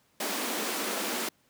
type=high-pass noise; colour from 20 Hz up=pink; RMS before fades=-32 dBFS; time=0.2-1.29 s; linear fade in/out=5 ms; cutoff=200 Hz; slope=96 dB/octave; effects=pink hiss -67 dBFS RMS until 1.49 s + high-pass 100 Hz 12 dB/octave